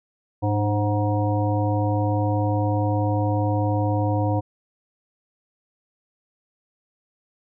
harmonic tone with a mistuned harmonic, 104.8 Hz, G#2, 16 cents sharp, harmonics 1 / 3 / 5 / 7 / 9, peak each -21 / -26 / -28 / -29 / -31 dBFS, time 0.42-4.41 s, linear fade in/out 20 ms, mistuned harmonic 3, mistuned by -62 cents, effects none

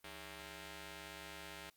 5% pulse ring-modulated tone, 242.4 Hz, B3, 32 cents flat, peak -34 dBFS, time 0.04-1.7 s, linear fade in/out 5 ms, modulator 1140 Hz, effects white hiss -75 dBFS RMS until 1.76 s + Opus 32 kbps

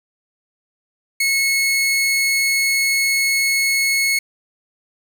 sawtooth tone, 2187 Hz, C#7, 24 cents flat, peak -12 dBFS, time 1.2-4.19 s, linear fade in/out 5 ms, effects none

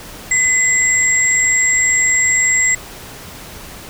sine tone pair together, 2019 / 7599 Hz, B6 / A#8, +38 / +32 cents, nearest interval octave + major seventh, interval 2294 cents, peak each -14 dBFS, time 0.31-2.75 s, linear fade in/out 5 ms, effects pink hiss -34 dBFS RMS until 3.89 s

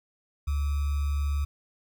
sine tone with sample-and-hold, 71.8 Hz, D2, 39 cents flat, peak -24 dBFS, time 0.47-1.45 s, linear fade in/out 10 ms, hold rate 1225 Hz, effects none

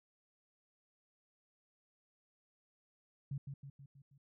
sine tone with echo, 138.59 Hz, C#3, in tune, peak -37 dBFS, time 3.31-3.38 s, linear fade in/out 5 ms, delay 160 ms, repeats 5, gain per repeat -5 dB, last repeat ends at 4.18 s, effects none

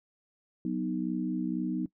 sine chord, B major, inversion second, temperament equal, 185 / 246.9 / 311.1 Hz, F#3 / B3 / D#4, 0 / 0 / 0 cents, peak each -33 dBFS, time 0.65-1.86 s, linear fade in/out 2 ms, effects noise-tail reverb RT60 0.1 s tail -20 dB re dry

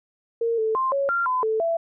sine tone with pitch steps, 462 / 440.2 / 1049 / 555 / 1384 / 1014 / 439.6 / 667 Hz, A#4 / A4 / C6 / C#5 / F6 / B5 / A4 / E5, -16 / +1 / +4 / +2 / -16 / +45 / -2 / +20 cents, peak -20 dBFS, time 0.41-1.77 s, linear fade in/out 5 ms, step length 170 ms, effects none

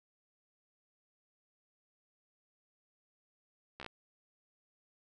slowing click train, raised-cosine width 0.3 ms, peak -28 dBFS, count 5, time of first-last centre 3.8-3.863 s, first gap 14 ms, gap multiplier 1.08, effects none

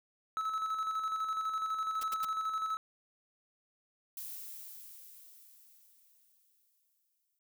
triangle tone with tremolo, 1300 Hz, E6, 24 cents flat, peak -29 dBFS, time 0.37-2.77 s, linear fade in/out 0 ms, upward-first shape square, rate 12 Hz, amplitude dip 40%
white noise bursts, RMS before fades -42 dBFS, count 3, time 2.01-2.25 s, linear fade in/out 5 ms, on 24 ms, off 84 ms
violet noise with exponential decay, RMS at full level -42 dBFS, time 4.17-7.39 s, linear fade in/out 2 ms, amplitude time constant 700 ms
effects none

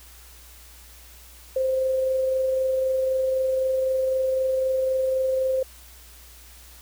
sine tone with amplitude modulation, 523.3 Hz, C5, in tune, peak -19 dBFS, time 1.56-5.63 s, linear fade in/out 5 ms, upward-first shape sine, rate 23.9 Hz, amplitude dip 25%, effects added 60 Hz sine -48 dBFS peak until 6.81 s + white hiss -49 dBFS RMS until 6.81 s

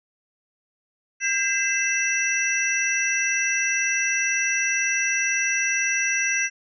sine tone cluster, 1598 / 2040 / 2658 / 5840 Hz, G6 / C7 / E7 / F#8, +33 / -44 / +14 / -24 cents, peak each -26 dBFS, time 1.2-6.5 s, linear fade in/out 50 ms, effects none

